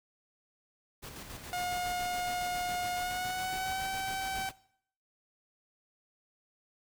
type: noise with tremolo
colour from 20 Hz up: pink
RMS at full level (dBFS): -44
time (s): 1.02-4.52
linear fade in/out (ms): 20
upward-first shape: square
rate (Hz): 7.2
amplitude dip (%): 40
type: tone with pitch glide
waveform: sawtooth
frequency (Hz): 717 to 768.5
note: F5 to G5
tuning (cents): +45 to -35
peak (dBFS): -29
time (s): 1.53-4.49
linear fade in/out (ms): 0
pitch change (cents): +120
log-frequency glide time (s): 2.96-3.86
effects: noise-tail reverb RT60 0.6 s tail -19 dB re dry